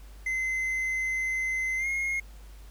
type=tone with pitch glide; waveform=triangle; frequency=2057 to 2148 Hz; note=C7 to C7; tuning=-30 to +45 cents; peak=-25 dBFS; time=0.26-2.2 s; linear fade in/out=5 ms; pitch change=+75 cents; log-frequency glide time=1.77-1.87 s; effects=added 50 Hz sine -44 dBFS peak until 2.7 s + pink hiss -57 dBFS RMS until 2.7 s